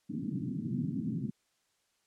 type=band-pass noise; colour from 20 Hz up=white; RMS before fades=-35 dBFS; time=0.09-1.31 s; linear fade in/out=20 ms; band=120 to 280 Hz; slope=48 dB/octave; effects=white hiss -75 dBFS RMS until 2.06 s + low-pass 9000 Hz 12 dB/octave